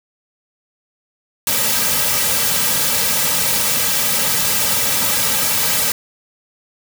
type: noise with comb filter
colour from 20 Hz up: white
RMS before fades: -17 dBFS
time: 1.47-5.92 s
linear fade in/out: 2 ms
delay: 2.8 ms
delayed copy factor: -1
effects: none